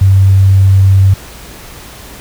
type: tone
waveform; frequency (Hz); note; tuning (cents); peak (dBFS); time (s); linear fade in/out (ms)
sine; 96.5; G2; -27; -3; 0.01-1.14; 5
effects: added 60 Hz sine -37 dBFS peak until 2.2 s + pink hiss -32 dBFS RMS until 2.2 s